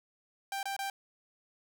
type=tone bursts; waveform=sawtooth; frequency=787 Hz; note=G5; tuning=7 cents sharp; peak=-30 dBFS; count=3; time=0.52-0.9 s; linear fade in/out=2 ms; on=110 ms; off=25 ms; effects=none